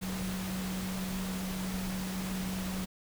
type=tone in noise; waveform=sine; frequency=187.1 Hz; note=F#3; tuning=20 cents sharp; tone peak=-34 dBFS; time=0.01-2.86 s; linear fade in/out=20 ms; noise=pink; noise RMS=-40 dBFS; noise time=0.01-2.86 s; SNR=+3 dB; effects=none